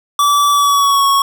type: tone with pitch glide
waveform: square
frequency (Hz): 1155 to 1106.7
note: D6 to C#6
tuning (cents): -29 to -3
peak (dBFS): -10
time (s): 0.19-1.22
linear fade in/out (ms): 2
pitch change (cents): -74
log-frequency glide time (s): 0.51-1.06
effects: none